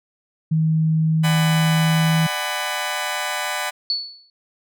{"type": "tone with pitch glide", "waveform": "sine", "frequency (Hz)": [158.8, 161.11], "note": ["D#3", "E3"], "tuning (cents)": [36, -39], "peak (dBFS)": -15, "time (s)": [0.51, 2.27], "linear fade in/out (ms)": 10, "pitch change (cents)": 25, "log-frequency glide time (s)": [0.99, 2.15]}
{"type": "chord", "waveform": "15% pulse", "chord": "G# half-diminished seventh", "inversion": "second", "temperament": "just", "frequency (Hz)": [598, 747.5, 830.6, 996.7], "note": ["D5", "F#5", "G#5", "B5"], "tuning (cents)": [31, 17, 0, 16], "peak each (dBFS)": [-23, -21, -24, -21], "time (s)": [1.23, 3.71], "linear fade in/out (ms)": 20}
{"type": "tone with exponential decay", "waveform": "sine", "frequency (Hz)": 4435, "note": "C#8", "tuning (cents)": 0, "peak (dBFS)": -16, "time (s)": [3.9, 4.3], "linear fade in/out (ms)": 1, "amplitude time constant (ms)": 86}
{"effects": []}